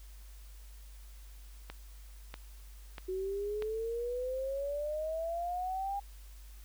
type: click train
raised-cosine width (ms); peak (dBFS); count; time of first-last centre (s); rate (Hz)
0.3; -26; 4; 1.7-3.623; 1.56
type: exponential sweep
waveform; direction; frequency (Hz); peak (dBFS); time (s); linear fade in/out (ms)
sine; up; 370 to 809; -33; 3.08-6; 10
effects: added 50 Hz sine -48 dBFS peak until 6.64 s + white hiss -61 dBFS RMS until 6.64 s